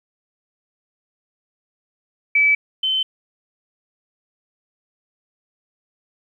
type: tone pair in turn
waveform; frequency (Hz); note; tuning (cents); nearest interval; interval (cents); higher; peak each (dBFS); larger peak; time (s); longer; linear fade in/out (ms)
sine; 2300 / 3070; D7 / G7; -37 / -37; perfect fourth; 500; second; -12 / -17; first; 2.35-2.55 / 2.83-3.03; neither; 5
effects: 9-bit